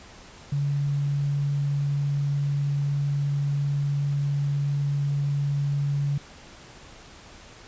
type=tone; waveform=sine; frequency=142.2 Hz; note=C#3; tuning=45 cents sharp; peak=-22 dBFS; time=0.52-6.18 s; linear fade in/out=5 ms; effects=pink hiss -47 dBFS RMS until 7.67 s + resampled to 16000 Hz